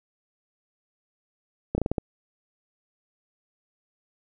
slowing click train, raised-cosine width 2 ms, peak -11 dBFS, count 6, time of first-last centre 1.75-1.982 s, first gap 30 ms, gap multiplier 1.22, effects none

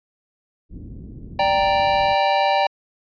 pink low-pass noise, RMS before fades -36 dBFS, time 0.69-2.16 s, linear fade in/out 50 ms, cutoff 300 Hz, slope 24 dB/octave
square chord, G minor, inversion second, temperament equal, 587.3 / 784 / 932.3 Hz, D5 / G5 / Bb5, 0 / 0 / 0 cents, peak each -22 / -19 / -23 dBFS, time 1.39-2.67 s, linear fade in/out 5 ms
effects resampled to 11025 Hz

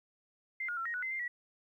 sine tone with pitch steps, 2089 / 1429 / 1352 / 1877 / 1474 / 2063 / 2097 / 1935 Hz, C7 / F6 / E6 / A#6 / F#6 / C7 / C7 / B6, -3 / +39 / +43 / +11 / -7 / -25 / +3 / -36 cents, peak -34 dBFS, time 0.6-1.28 s, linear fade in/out 5 ms, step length 85 ms, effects 12-bit

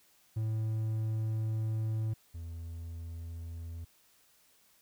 triangle tone pair in turn, 110 / 83.46 Hz, A2 / E2, 0 / +22 cents, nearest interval perfect fourth, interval 478 cents, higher first, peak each -28 / -37 dBFS, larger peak first, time 0.36-2.14 / 2.34-3.85 s, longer first, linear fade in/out 10 ms, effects white hiss -66 dBFS RMS until 4.81 s

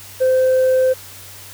sine tone with tanh clipping, 517 Hz, C5, 21 cents flat, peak -12 dBFS, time 0.2-0.94 s, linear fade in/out 20 ms, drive 1 dB, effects added 96 Hz sine -44 dBFS peak until 1.53 s + white hiss -38 dBFS RMS until 1.53 s

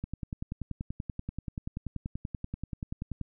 click train, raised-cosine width 5 ms, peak -22 dBFS, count 34, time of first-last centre 0.04-3.213 s, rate 10.4 Hz, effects none

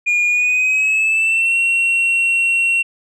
sine tone with pitch glide, 2432 to 2730 Hz, D#7 to F7, -40 to -40 cents, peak -10 dBFS, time 0.06-2.83 s, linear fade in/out 20 ms, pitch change +200 cents, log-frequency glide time 0.27-1.56 s, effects tanh soft clip ceiling -12 dBFS

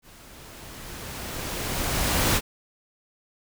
pink noise with level ramp, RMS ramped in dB -50 to -20 dBFS, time 0.02-2.41 s, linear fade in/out 50 ms, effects none

